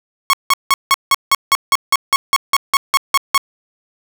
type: tone bursts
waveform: sawtooth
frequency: 1099 Hz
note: C#6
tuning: 15 cents flat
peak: -5 dBFS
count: 16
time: 0.3-3.378 s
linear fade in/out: 0 ms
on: 33 ms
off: 170 ms
effects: none